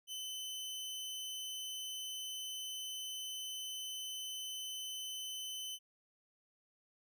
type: tone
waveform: sawtooth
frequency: 3040 Hz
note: F#7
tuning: 46 cents sharp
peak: -38 dBFS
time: 0.07-5.79 s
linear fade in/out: 50 ms
effects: none